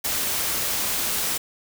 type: noise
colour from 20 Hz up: white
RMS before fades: -25 dBFS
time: 0.04-1.38 s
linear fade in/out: 10 ms
effects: none